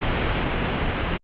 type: low-pass noise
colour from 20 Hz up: pink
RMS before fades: -24 dBFS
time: 0.01-1.18 s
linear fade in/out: 20 ms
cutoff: 3200 Hz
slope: 48 dB/octave
effects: Opus 48 kbps